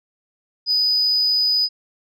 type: tone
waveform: sine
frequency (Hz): 4978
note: D#8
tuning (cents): 0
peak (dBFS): -14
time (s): 0.66-1.69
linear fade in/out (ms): 50
effects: tanh soft clip ceiling -12 dBFS